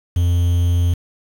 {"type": "tone with quantisation", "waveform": "triangle", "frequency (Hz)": 87.31, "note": "F2", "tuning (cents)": 0, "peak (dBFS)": -11, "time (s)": [0.16, 0.94], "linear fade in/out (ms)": 5, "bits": 6, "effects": []}